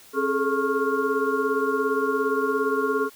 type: tone cluster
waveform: sine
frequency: 270.2 / 419.1 / 436.4 / 1093 / 1402 Hz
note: C#4 / G#4 / A4 / C#6 / F6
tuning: -44 / +16 / -14 / -25 / +6 cents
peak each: -29 / -25 / -27 / -28 / -29 dBFS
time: 0.13-3.1 s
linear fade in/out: 50 ms
effects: white hiss -50 dBFS RMS until 3.15 s